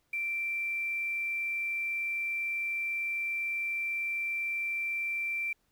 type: tone with quantisation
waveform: sine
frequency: 2349 Hz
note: D7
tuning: in tune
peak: -30 dBFS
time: 0.13-5.53 s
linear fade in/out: 5 ms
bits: 9
effects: pink hiss -74 dBFS RMS until 5.71 s